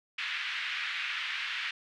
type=band-pass noise; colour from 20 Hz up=white; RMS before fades=-35 dBFS; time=0.18-1.71 s; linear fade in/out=5 ms; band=1500 to 3000 Hz; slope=24 dB/octave; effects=none